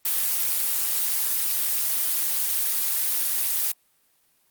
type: noise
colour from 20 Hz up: blue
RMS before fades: -24 dBFS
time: 0.05-3.72 s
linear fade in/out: 5 ms
effects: white hiss -65 dBFS RMS until 4.5 s + Opus 32 kbps